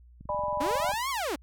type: click train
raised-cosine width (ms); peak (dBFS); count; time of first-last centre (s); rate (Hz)
5; -33; 17; 0.21-0.937; 22
type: chord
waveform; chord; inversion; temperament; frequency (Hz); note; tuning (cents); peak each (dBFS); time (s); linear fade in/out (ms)
sine; G# diminished; second; equal with one note detuned; 599 / 830.6 / 987.8; D5 / G#5 / B5; +34 / 0 / 0; -31 / -36 / -30; 0.29-0.92; 2
type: linear two-way sweep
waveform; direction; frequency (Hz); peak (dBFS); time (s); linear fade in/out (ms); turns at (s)
sawtooth; up then down; 246.9 to 1132 to 246.9; -25; 0.6-1.36; 10; 1.1
effects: added 60 Hz sine -51 dBFS peak until 1.42 s